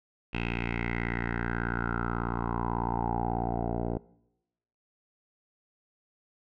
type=tone with low-pass filter sweep; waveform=10% pulse; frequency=58.27 Hz; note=A#1; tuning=in tune; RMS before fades=-31 dBFS; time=0.33-3.98 s; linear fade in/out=10 ms; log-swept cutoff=2700 to 590 Hz; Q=6; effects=noise-tail reverb RT60 0.9 s tail -22 dB re dry